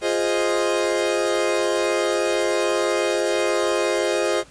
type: chord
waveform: 40% pulse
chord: F minor seventh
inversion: none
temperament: equal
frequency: 349.2 / 415.3 / 523.3 / 622.3 Hz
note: F4 / Ab4 / C5 / Eb5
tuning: 0 / 0 / 0 / 0 cents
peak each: -24 dBFS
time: 0.01-4.44 s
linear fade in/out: 50 ms
effects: pink hiss -49 dBFS RMS until 4.5 s + resampled to 22050 Hz